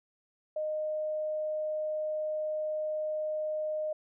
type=tone; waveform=sine; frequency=616 Hz; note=D#5; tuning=17 cents flat; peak=-30 dBFS; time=0.56-3.93 s; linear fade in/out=5 ms; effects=none